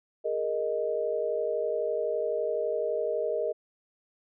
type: chord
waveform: sine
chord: Ab suspended second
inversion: none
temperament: just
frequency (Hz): 415.3 / 467.2 / 623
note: Ab4 / Bb4 / Eb5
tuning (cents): 0 / +4 / +2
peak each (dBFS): -33 / -30 / -30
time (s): 0.24-3.53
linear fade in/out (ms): 20
effects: none